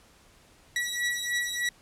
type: beating tone pair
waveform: sawtooth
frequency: 1934 / 1937.3 Hz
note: B6 / B6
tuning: -37 / -34 cents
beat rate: 3.3 Hz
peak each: -27 dBFS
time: 0.76-1.69 s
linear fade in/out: 2 ms
effects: pink hiss -58 dBFS RMS until 1.81 s + low-pass 11000 Hz 12 dB/octave